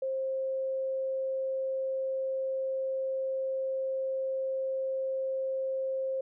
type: tone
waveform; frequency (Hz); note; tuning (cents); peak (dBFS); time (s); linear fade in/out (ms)
sine; 530; C5; +22; -29; 0.02-6.21; 5
effects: none